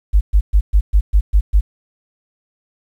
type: tone bursts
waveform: sine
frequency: 50.2 Hz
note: G1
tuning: 42 cents sharp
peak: -7 dBFS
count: 8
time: 0.13-1.61 s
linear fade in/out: 20 ms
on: 80 ms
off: 120 ms
effects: 8-bit